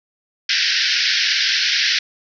white band-pass noise, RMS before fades -18 dBFS, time 0.49-1.99 s, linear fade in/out 5 ms, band 1500 to 5600 Hz, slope 96 dB/octave, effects none

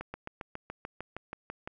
slowing click train, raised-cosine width 0.5 ms, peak -23 dBFS, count 12, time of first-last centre 0.01-1.675 s, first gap 130 ms, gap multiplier 1.03, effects none

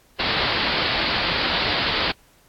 white low-pass noise, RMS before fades -23 dBFS, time 0.19-2.12 s, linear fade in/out 10 ms, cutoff 4700 Hz, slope 96 dB/octave, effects pink hiss -57 dBFS RMS until 2.48 s + AAC 64 kbps

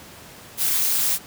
blue noise with amplitude modulation, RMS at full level -17 dBFS, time 0.57-1.19 s, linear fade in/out 50 ms, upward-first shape sine, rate 229 Hz, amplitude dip 90%, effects pink hiss -43 dBFS RMS until 1.26 s + high-pass 80 Hz 12 dB/octave

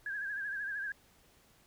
sine tone with vibrato, 1632 Hz, G#6, 31 cents flat, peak -35 dBFS, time 0.06-0.92 s, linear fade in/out 2 ms, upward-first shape sine, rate 13 Hz, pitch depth 75 cents each way, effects pink hiss -65 dBFS RMS until 1.66 s

